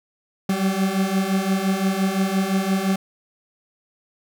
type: beating tone pair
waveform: 40% pulse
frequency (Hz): 188.6 / 194.4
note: F#3 / G3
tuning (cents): +33 / -14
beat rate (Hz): 5.8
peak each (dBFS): -23 / -20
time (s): 0.49-2.96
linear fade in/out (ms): 5
effects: none